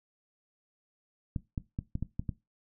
clicks, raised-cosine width 5 ms, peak -20 dBFS, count 7, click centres 1.362 / 1.578 / 1.789 / 1.954 / 2.026 / 2.195 / 2.292 s, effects noise-tail reverb RT60 0.2 s tail -17 dB re dry

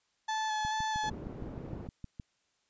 35% pulse tone with vibrato, 865 Hz, A5, 30 cents flat, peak -29 dBFS, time 0.28-1.1 s, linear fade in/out 10 ms, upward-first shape square, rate 2.3 Hz, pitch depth 13 cents each way
click train, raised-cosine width 5 ms, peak -29 dBFS, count 11, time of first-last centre 0.65-2.198 s, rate 6.46 Hz
white low-pass noise, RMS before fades -43 dBFS, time 1.03-1.88 s, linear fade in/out 10 ms, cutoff 330 Hz, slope 12 dB/octave
effects white hiss -75 dBFS RMS until 2.69 s + resampled to 16000 Hz

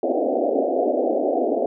white band-pass noise, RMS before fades -21 dBFS, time 0.03-1.66 s, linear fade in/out 2 ms, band 240 to 730 Hz, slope 96 dB/octave, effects none

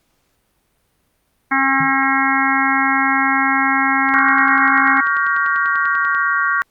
harmonic tone, 270 Hz, C#4, 45 cents flat, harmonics 1 / 3 / 4 / 5 / 6 / 7 / 8, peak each -21 / -21 / -21 / -21 / -21 / -21 / -21 dBFS, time 1.51-5.01 s, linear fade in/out 10 ms
sine tone with exponential decay, 155.56 Hz, D#3, in tune, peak -19 dBFS, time 1.8-1.97 s, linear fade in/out 5 ms, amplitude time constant 36 ms
click train, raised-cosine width 0.3 ms, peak -19 dBFS, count 22, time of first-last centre 4.09-6.149 s, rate 10.2 Hz
sine chord, G half-diminished seventh, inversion second, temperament just, 1128.9 / 1411.2 / 1568 / 1881.6 Hz, Db6 / F6 / G6 / Bb6, +31 / +18 / 0 / +16 cents, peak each -19 / -19 / -20 / -22 dBFS, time 4.14-6.62 s, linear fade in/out 0 ms
effects pink hiss -64 dBFS RMS until 6.7 s + Opus 48 kbps

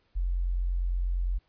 sine tone, 44.34 Hz, F1, 27 cents sharp, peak -25 dBFS, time 0.15-1.39 s, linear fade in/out 20 ms, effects pink hiss -70 dBFS RMS until 1.48 s + resampled to 11025 Hz

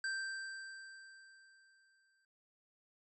square tone with exponential decay, 1568 Hz, G6, in tune, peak -36 dBFS, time 0.04-2.25 s, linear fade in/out 2 ms, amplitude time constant 480 ms, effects resampled to 22050 Hz

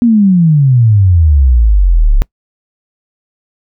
sine exponential sweep, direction down, 243.9 to 32.7 Hz, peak -4 dBFS, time 0.02-2.22 s, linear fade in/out 0 ms, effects noise-tail reverb RT60 0.1 s tail -24 dB re dry

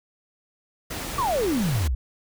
pink noise, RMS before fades -32 dBFS, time 0.9-1.88 s, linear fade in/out 10 ms
sine exponential sweep, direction down, 1181 to 55 Hz, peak -21 dBFS, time 1.18-1.95 s, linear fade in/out 5 ms
effects none

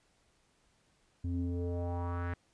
square tone with low-pass filter sweep, 87.2 Hz, F2, 2 cents flat, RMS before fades -35 dBFS, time 1.24-2.34 s, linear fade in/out 5 ms, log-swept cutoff 200 to 1800 Hz, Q 3.2, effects pink hiss -71 dBFS RMS until 2.53 s + resampled to 22050 Hz

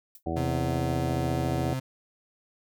violet noise with exponential decay, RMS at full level -42 dBFS, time 0.15-0.23 s, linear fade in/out 2 ms, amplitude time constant 16 ms
harmonic tone, 82.41 Hz, E2, in tune, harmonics 1 / 2 / 3 / 4 / 5 / 6 / 7 / 8 / 9, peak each -34 / -36 / -37 / -33 / -38 / -44 / -37 / -44 / -35 dBFS, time 0.26-1.74 s, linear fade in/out 5 ms
35% pulse tone, 130.81 Hz, C3, in tune, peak -27 dBFS, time 0.36-1.8 s, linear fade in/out 10 ms
effects none

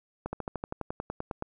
slowing click train, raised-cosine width 1 ms, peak -19 dBFS, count 14, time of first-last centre 0.26-1.424 s, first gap 70 ms, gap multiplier 1.04, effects none

